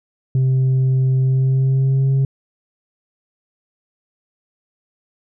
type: tone with pitch glide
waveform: sine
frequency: 130.81 to 135.11 Hz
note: C3 to C#3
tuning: 0 to -44 cents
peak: -10 dBFS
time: 0.35-2.25 s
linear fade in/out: 2 ms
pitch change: +56 cents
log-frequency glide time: 1.2-2.12 s
effects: tanh soft clip ceiling -12 dBFS